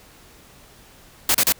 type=noise bursts; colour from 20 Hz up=white; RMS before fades=-17 dBFS; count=3; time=1.29-1.523 s; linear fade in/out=2 ms; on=55 ms; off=34 ms; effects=pink hiss -49 dBFS RMS until 1.59 s